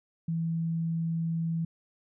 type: tone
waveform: sine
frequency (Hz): 164.81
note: E3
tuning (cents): 0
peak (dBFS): -27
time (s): 0.28-1.65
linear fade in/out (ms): 5
effects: none